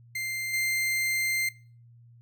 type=tone with level steps; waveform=40% pulse; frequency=2093 Hz; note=C7; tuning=in tune; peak=-29 / -24 dBFS; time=0.15-1.49 s; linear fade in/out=5 ms; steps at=0.53 s; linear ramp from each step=10 ms; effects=noise-tail reverb RT60 0.4 s tail -21 dB re dry + added 118 Hz sine -51 dBFS peak until 2.21 s